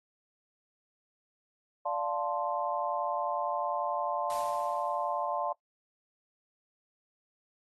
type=chord; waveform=sine; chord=D minor seventh; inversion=none; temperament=equal; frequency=587.3 / 698.5 / 880 / 1046.5 Hz; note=D5 / F5 / A5 / C6; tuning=0 / 0 / 0 / 0 cents; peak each=-35 dBFS; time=1.85-5.53 s; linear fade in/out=10 ms
type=noise with exponential decay; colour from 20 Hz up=white; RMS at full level=-43 dBFS; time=4.3-5.45 s; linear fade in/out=1 ms; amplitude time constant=250 ms
effects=noise-tail reverb RT60 0.1 s tail -20 dB re dry + AAC 32 kbps